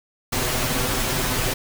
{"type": "noise with comb filter", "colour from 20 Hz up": "pink", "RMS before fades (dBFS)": -23, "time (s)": [0.32, 1.54], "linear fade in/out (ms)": 10, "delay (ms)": 7.9, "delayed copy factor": 0.65, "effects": []}